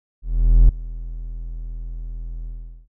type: tone with ADSR envelope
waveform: triangle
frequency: 41.2 Hz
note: E1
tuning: in tune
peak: -4 dBFS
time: 0.22-2.88 s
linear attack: 470 ms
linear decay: 4 ms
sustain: -21 dB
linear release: 420 ms
effects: none